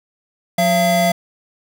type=tone pair together; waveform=square; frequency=180 / 679.6 Hz; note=F#3 / F5; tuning=-47 / -47 cents; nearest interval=octave + major seventh; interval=2300 cents; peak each=-19 / -15 dBFS; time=0.58-1.12 s; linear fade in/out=5 ms; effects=none